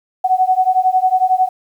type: beating tone pair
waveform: sine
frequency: 740 / 751 Hz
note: F#5 / F#5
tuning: 0 / +26 cents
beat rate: 11 Hz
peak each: -14 dBFS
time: 0.24-1.49 s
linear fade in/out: 10 ms
effects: 8-bit